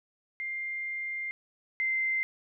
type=tone pair in turn; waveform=sine; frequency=2100 / 2081 Hz; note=C7 / C7; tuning=+6 / -10 cents; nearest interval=unison; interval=16 cents; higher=first; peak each=-32 / -26 dBFS; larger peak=second; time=0.4-1.31 / 1.8-2.23 s; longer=first; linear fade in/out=0 ms; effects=none